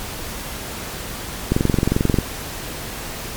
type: click train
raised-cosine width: 3 ms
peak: -3 dBFS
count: 16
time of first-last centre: 1.52-2.187 s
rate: 22.5 Hz
effects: pink hiss -30 dBFS RMS until 3.36 s + MP3 96 kbps